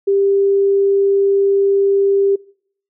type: tone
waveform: sine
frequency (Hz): 395.8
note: G4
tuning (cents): +17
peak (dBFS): -11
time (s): 0.07-2.36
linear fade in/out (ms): 10
effects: noise-tail reverb RT60 0.6 s tail -24 dB re dry